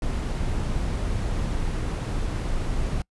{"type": "noise", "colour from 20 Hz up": "brown", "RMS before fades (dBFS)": -26, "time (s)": [0.02, 3.02], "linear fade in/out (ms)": 2, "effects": ["noise-tail reverb RT60 0.1 s tail -26 dB re dry", "resampled to 24000 Hz"]}